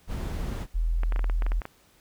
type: noise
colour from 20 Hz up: brown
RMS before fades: -31 dBFS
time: 0.07-0.67 s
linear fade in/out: 50 ms
type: tone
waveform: sine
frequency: 41.2 Hz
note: E1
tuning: in tune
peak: -22 dBFS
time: 0.74-1.61 s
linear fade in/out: 20 ms
type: clicks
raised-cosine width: 0.5 ms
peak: -20 dBFS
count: 11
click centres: 1.034 / 1.123 / 1.161 / 1.193 / 1.243 / 1.298 / 1.422 / 1.465 / 1.519 / 1.618 / 1.654 s
effects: pink hiss -60 dBFS RMS until 2 s